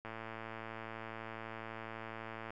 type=click train; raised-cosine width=0.5 ms; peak=-29 dBFS; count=276; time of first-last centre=0.05-2.505 s; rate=112 Hz; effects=none